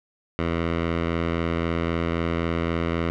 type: tone with low-pass filter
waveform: 10% pulse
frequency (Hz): 83.8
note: E2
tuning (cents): +29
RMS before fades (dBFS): -25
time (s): 0.39-3.1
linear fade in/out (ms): 0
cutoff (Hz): 2400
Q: 1.2
effects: none